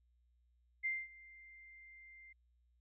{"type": "tone with ADSR envelope", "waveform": "sine", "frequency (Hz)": 2093, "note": "C7", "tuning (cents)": 0, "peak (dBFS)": -33, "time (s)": [0.83, 2.33], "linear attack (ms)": 26, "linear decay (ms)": 220, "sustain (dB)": -22, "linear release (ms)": 8, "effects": ["added 60 Hz sine -70 dBFS peak until 2.8 s"]}